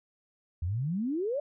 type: exponential sweep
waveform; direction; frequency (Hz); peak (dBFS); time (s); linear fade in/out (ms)
sine; up; 79 to 603; -28; 0.62-1.4; 5
effects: none